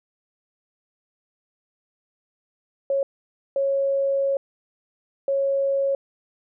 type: tone bursts at uneven times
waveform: sine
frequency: 550 Hz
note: C#5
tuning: 14 cents flat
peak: -19 dBFS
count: 3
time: 2.9-3.03 / 3.56-4.37 / 5.28-5.95 s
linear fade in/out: 2 ms
effects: none